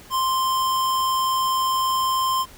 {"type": "tone", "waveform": "square", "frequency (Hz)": 1046.5, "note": "C6", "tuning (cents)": 0, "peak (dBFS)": -20, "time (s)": [0.1, 2.46], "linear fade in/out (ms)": 50, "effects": ["pink hiss -46 dBFS RMS until 2.57 s"]}